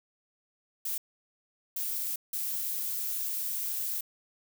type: noise bursts at uneven times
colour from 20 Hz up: violet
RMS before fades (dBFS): -33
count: 3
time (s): 0.85-0.98 / 1.76-2.16 / 2.33-4.01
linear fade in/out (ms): 5
effects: none